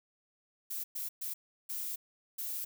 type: noise bursts at uneven times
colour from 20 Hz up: violet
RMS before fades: -38 dBFS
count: 5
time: 0.7-0.84 / 0.95-1.09 / 1.21-1.34 / 1.69-1.96 / 2.38-2.65 s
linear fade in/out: 10 ms
effects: none